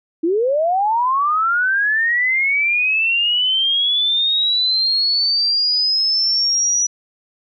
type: linear sweep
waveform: sine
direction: up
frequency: 311.1 to 5880 Hz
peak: -14 dBFS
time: 0.23-6.87 s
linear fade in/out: 10 ms
effects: none